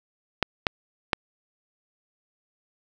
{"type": "clicks", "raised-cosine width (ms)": 0.3, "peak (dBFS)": -4, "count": 3, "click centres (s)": [0.427, 0.668, 1.132], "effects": []}